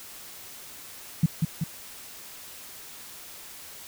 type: tone with echo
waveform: sine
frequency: 162.4 Hz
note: E3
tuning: 26 cents flat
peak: -15 dBFS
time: 1.23-1.26 s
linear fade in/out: 5 ms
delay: 190 ms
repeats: 2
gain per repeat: -4 dB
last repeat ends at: 1.64 s
effects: white hiss -44 dBFS RMS until 3.87 s